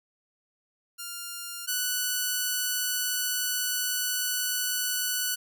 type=tone pair in turn; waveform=5% pulse; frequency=1400 / 1483.3 Hz; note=F6 / F#6; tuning=+4 / +4 cents; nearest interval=minor second; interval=100 cents; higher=second; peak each=-24 / -15 dBFS; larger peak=second; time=0.98-1.67 / 1.67-5.36 s; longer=second; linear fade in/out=20 ms; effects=none